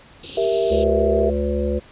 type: band-stop noise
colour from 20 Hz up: white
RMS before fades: -28 dBFS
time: 0.23-0.84 s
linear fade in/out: 5 ms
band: 560 to 2600 Hz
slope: 96 dB/octave
type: chord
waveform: sine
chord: E diminished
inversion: first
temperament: equal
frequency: 392 / 466.2 / 659.3 Hz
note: G4 / Bb4 / E5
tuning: 0 / 0 / 0 cents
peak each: -21 dBFS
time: 0.37-1.3 s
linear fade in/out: 5 ms
type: harmonic tone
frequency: 71.6 Hz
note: D2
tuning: 43 cents flat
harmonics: 1 / 3 / 5 / 7 / 8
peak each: -23 / -26 / -26 / -24 / -30 dBFS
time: 0.7-1.8 s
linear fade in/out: 20 ms
effects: pink hiss -47 dBFS RMS until 1.91 s + resampled to 8000 Hz